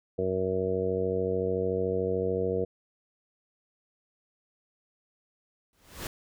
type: harmonic tone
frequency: 93.6 Hz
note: F#2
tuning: 20 cents sharp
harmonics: 1 / 2 / 3 / 4 / 5 / 6 / 7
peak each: -36 / -36 / -39 / -33 / -28 / -39 / -38 dBFS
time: 0.18-2.65 s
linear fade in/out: 10 ms
type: noise with exponential growth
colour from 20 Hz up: pink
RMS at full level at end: -33 dBFS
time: 5.73-6.07 s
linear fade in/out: 1 ms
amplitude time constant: 73 ms
effects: none